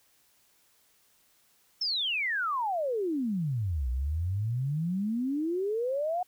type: exponential two-way sweep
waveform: sine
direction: down then up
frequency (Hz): 5440 to 59.8 to 740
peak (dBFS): -27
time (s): 1.81-6.23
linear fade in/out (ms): 5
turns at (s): 3.89
effects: white hiss -66 dBFS RMS until 6.27 s